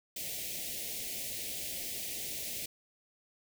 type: band-stop noise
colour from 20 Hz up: white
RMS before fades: -39 dBFS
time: 0.16-2.66 s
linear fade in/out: 5 ms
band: 710 to 2000 Hz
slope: 48 dB/octave
effects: none